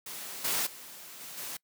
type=noise with level steps; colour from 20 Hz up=white; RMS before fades=-41 / -30 / -47 / -44 / -39 dBFS; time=0.06-1.57 s; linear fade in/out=5 ms; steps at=0.44 / 0.66 / 1.2 / 1.37 s; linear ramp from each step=10 ms; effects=noise-tail reverb RT60 0.1 s tail -24 dB re dry + high-pass 150 Hz 12 dB/octave